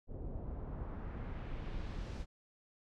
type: noise with low-pass filter sweep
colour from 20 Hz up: brown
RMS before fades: -42 dBFS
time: 0.07-2.26 s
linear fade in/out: 50 ms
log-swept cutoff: 460 to 6700 Hz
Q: 1.1
effects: none